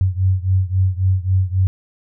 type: beating tone pair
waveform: sine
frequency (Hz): 92.5 / 96.2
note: F#2 / G2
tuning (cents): 0 / -32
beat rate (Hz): 3.7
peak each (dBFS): -16 / -18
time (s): 0.01-1.67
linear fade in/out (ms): 0
effects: none